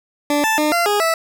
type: tone with pitch steps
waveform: 20% pulse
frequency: 292 / 880 / 302.3 / 688 / 412.8 / 656 Hz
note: D4 / A5 / D#4 / F5 / G#4 / E5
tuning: -10 / 0 / -50 / -26 / -10 / -9 cents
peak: -10 dBFS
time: 0.3-1.14 s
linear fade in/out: 2 ms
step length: 140 ms
effects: none